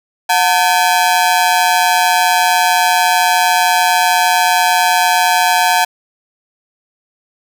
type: ring-modulated tone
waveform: sawtooth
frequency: 811 Hz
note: G#5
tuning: 41 cents flat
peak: -3 dBFS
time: 0.29-5.85 s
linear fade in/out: 10 ms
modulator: 86.8 Hz
effects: none